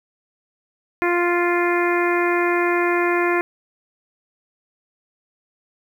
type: harmonic tone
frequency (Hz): 349.2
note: F4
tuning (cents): 0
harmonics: 1 / 2 / 3 / 4 / 5 / 6 / 7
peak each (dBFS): -19 / -26 / -25 / -28 / -26 / -27 / -30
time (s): 1.02-3.41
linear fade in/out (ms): 0
effects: 8-bit